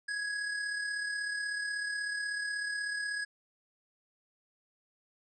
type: tone with amplitude modulation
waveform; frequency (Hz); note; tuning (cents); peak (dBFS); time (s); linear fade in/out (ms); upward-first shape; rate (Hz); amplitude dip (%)
square; 1666; G#6; +5; -32; 0.08-3.25; 10; sine; 36.3; 40
effects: resampled to 22050 Hz